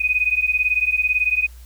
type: beating tone pair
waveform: sine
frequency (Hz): 2489 / 2507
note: D#7 / D#7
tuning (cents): 0 / +12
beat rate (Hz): 18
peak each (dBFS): -19 / -20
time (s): 0-1.47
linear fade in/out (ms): 10
effects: added 60 Hz sine -38 dBFS peak until 1.65 s + white hiss -52 dBFS RMS until 1.65 s